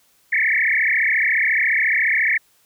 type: tone with frequency modulation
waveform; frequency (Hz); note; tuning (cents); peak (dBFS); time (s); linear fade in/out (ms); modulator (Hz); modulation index
sine; 2012; B6; +32; -15; 0.32-2.38; 10; 34.3; 7.7
effects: white hiss -59 dBFS RMS until 2.65 s